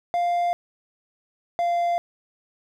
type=tone pair in turn; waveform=triangle; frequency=698.5 / 692.5 Hz; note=F5 / F5; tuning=0 / -15 cents; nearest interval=unison; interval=15 cents; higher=first; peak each=-18 / -18 dBFS; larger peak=neither; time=0.14-0.53 / 1.59-1.98 s; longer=neither; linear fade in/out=0 ms; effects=none